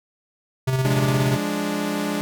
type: tone with tremolo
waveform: square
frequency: 130.81 Hz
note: C3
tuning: in tune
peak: -18 dBFS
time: 0.67-1.37 s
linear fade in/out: 10 ms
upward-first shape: square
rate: 17 Hz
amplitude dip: 40%
type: chord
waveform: sawtooth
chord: D diminished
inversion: first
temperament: equal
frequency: 174.61 / 207.7 / 293.7 Hz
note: F3 / Ab3 / D4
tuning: 0 / 0 / 0 cents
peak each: -27 / -22 / -22 dBFS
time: 0.85-2.21 s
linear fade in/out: 0 ms
effects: none